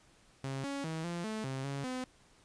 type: tone with pitch steps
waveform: sawtooth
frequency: 135.1 / 279.1 / 160.5 / 172.3 / 217.8 / 133.3 / 139.1 / 255 Hz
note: C#3 / C#4 / E3 / F3 / A3 / C3 / C#3 / C4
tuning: -44 / +12 / -46 / -23 / -17 / +33 / +6 / -44 cents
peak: -32 dBFS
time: 0.44-2.04 s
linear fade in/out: 0 ms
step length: 200 ms
effects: pink hiss -64 dBFS RMS until 2.44 s + resampled to 22050 Hz